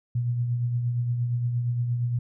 sine tone with tremolo, 120.7 Hz, B2, 39 cents flat, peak -21 dBFS, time 0.15-2.19 s, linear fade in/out 5 ms, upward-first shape triangle, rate 8.6 Hz, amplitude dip 45%, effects none

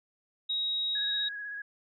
sine tone, 3800 Hz, A#7, 33 cents sharp, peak -28 dBFS, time 0.49-1.29 s, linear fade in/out 10 ms
sine tone with vibrato, 1664 Hz, G#6, 3 cents sharp, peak -36 dBFS, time 0.95-1.62 s, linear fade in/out 5 ms, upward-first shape square, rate 16 Hz, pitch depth 18 cents each way
effects none

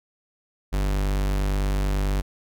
45% pulse tone, 49 Hz, G1, in tune, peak -21 dBFS, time 0.72-2.22 s, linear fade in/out 20 ms, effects none

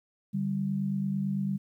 sine tone pair together, 146.6 / 195.57 Hz, D3 / G3, -3 / -4 cents, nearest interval perfect fourth, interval 499 cents, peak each -33 / -28 dBFS, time 0.33-1.58 s, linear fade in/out 20 ms, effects 11-bit

